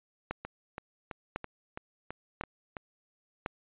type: two click trains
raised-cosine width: 0.5 ms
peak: -23 / -18 dBFS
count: 8 / 4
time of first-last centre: 0.45-2.768 / 0.31-3.461 s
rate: 3.02 / 0.952 Hz
effects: resampled to 8000 Hz